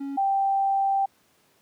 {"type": "tone pair in turn", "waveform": ["triangle", "sine"], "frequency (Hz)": [277.2, 784], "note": ["C#4", "G5"], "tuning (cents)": [0, 0], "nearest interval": "octave + tritone", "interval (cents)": 1800, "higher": "second", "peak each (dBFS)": [-27, -20], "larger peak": "second", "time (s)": [[0, 0.17], [0.17, 1.06]], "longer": "second", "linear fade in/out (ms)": 10, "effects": ["pink hiss -63 dBFS RMS until 1.61 s", "high-pass 150 Hz 12 dB/octave"]}